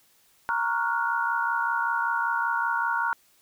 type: chord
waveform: sine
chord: Gb major seventh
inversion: first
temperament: equal with one note detuned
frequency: 932.3 / 1108.7 / 1396.9 / 1462.1 Hz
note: Bb5 / Db6 / F6 / Gb6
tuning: 0 / 0 / 0 / -21 cents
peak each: -27 / -32 / -29 / -29 dBFS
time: 0.49-3.13 s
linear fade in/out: 0 ms
effects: white hiss -62 dBFS RMS until 3.41 s